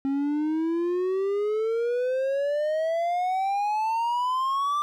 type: exponential sweep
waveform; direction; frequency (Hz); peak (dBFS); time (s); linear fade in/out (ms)
triangle; up; 270.4 to 1188; -21; 0.05-4.82; 0
effects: none